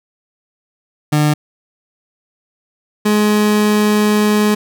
30% pulse tone pair in turn, 150 / 210.3 Hz, D3 / G#3, +37 / +22 cents, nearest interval tritone, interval 585 cents, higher second, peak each -8 dBFS, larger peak neither, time 1.12-1.34 / 3.05-4.55 s, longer second, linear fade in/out 10 ms, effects none

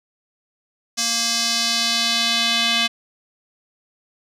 square tone with band-pass filter sweep, 232.1 Hz, A#3, 7 cents flat, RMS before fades -20 dBFS, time 0.97-2.88 s, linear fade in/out 20 ms, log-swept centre 5800 to 3300 Hz, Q 2.2, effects none

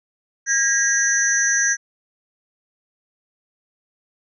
sine tone cluster, 1630 / 1898 / 5880 / 6250 Hz, G#6 / A#6 / F#8 / G8, -33 / +31 / -12 / -6 cents, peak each -19 / -25 / -21 / -23 dBFS, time 0.46-1.77 s, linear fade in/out 50 ms, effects none

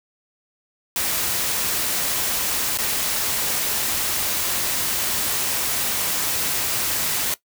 white noise with dropouts, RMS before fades -23 dBFS, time 0.96-7.34 s, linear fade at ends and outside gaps 1 ms, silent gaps 2.774-2.786 s, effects noise-tail reverb RT60 0.1 s tail -17 dB re dry

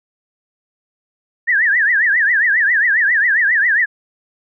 sine tone with vibrato, 1778 Hz, A6, 18 cents sharp, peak -11 dBFS, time 1.47-3.86 s, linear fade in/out 20 ms, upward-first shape triangle, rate 7.4 Hz, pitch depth 230 cents each way, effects none

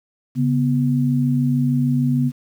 sine tone pair together, 139.62 / 246.2 Hz, C#3 / B3, +13 / -5 cents, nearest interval minor seventh, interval 982 cents, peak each -18 dBFS, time 0.35-2.32 s, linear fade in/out 50 ms, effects 8-bit

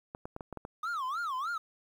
clicks, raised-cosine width 1 ms, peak -26 dBFS, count 7, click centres 0.149 / 0.255 / 0.364 / 0.408 / 0.527 / 0.573 / 0.651 s
triangle tone with vibrato, 1199 Hz, D6, 36 cents sharp, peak -30 dBFS, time 0.83-1.58 s, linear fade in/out 5 ms, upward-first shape sine, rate 3.3 Hz, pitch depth 290 cents each way
effects 10-bit

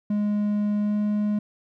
triangle tone with pitch glide, 207.7 to 208.9 Hz, G#3 to G#3, 0 to +10 cents, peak -19 dBFS, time 0.1-1.39 s, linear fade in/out 5 ms, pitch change +10 cents, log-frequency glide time 0.8-0.95 s, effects none

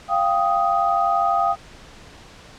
sine tone cluster, 693 / 785 / 1248 Hz, F5 / G5 / D#6, -14 / +2 / +5 cents, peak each -21 dBFS, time 0.08-1.56 s, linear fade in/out 50 ms, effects pink hiss -44 dBFS RMS until 2.58 s + low-pass 6000 Hz 12 dB/octave

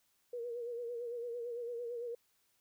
sine tone with vibrato, 475.8 Hz, A#4, 35 cents sharp, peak -38 dBFS, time 0.33-2.15 s, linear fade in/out 5 ms, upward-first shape sine, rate 8.9 Hz, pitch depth 53 cents each way, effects white hiss -75 dBFS RMS until 2.6 s

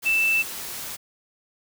sine tone in noise, 2651 Hz, E7, 9 cents sharp, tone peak -18 dBFS, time 0.05-0.43 s, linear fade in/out 20 ms, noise white, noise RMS -34 dBFS, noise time 0.02-0.97 s, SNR +13 dB, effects none

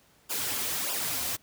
white noise with flanger, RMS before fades -31 dBFS, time 0.29-1.37 s, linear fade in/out 20 ms, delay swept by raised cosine 0.47 to 6.37 ms, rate 1.6 Hz, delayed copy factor -0.85, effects pink hiss -62 dBFS RMS until 1.42 s + high-pass 60 Hz 12 dB/octave

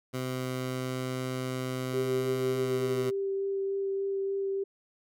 15% pulse tone with pitch glide, 128.6 to 126.24 Hz, C3 to B2, -30 to +38 cents, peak -25 dBFS, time 0.13-3.11 s, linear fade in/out 20 ms, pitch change -32 cents, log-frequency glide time 2.53-2.99 s
sine tone with vibrato, 392 Hz, G4, in tune, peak -28 dBFS, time 1.93-4.64 s, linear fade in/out 10 ms, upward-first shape sine, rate 3.4 Hz, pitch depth 9 cents each way
effects none

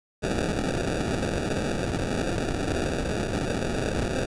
blue noise with sample-and-hold, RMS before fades -27 dBFS, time 0.22-4.26 s, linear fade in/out 20 ms, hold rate 1050 Hz, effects resampled to 22050 Hz

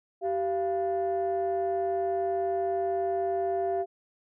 sine tone pair together, 387 / 689.1 Hz, G4 / F5, -22 / -23 cents, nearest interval minor seventh, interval 999 cents, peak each -27 dBFS, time 0.21-3.86 s, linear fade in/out 50 ms, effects tanh soft clip ceiling -21 dBFS

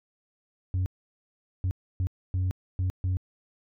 sine tone bursts at uneven times, 92.2 Hz, F#2, 6 cents flat, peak -21 dBFS, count 6, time 0.74-0.86 / 1.64-1.71 / 2-2.07 / 2.34-2.51 / 2.79-2.9 / 3.04-3.17 s, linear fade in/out 0 ms, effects tanh soft clip ceiling -23 dBFS

